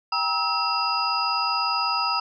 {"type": "tone cluster", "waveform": "sine", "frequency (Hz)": [790, 946, 1294, 2721, 4919], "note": ["G5", "A#5", "E6", "F7", "D#8"], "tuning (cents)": [13, 25, -32, -46, -21], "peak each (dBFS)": [-31, -28, -25, -32, -27], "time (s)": [0.12, 2.2], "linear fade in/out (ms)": 5, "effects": []}